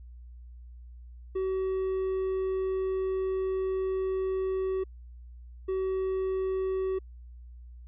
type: tone pair in turn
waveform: triangle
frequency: 379.1 / 379.1 Hz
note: F#4 / F#4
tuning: +42 / +42 cents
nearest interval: unison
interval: 0 cents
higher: neither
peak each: -25 dBFS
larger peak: neither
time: 1.35-4.84 / 5.68-6.99 s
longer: first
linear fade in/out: 10 ms
effects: added 60 Hz sine -44 dBFS peak until 7.87 s + resampled to 8000 Hz